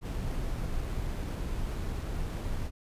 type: noise with sample-and-hold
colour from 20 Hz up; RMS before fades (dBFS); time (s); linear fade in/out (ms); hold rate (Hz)
brown; -33; 0.01-2.71; 50; 11025
effects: resampled to 32000 Hz